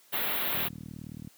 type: band-stop noise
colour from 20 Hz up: white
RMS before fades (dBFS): -30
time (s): 0.12-0.69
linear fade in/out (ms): 20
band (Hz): 3800 to 12000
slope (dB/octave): 48
type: click train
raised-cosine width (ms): 5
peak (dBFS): -25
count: 29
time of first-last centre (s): 0.55-1.274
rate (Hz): 38.7
effects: white hiss -60 dBFS RMS until 1.37 s + high-pass 150 Hz 12 dB/octave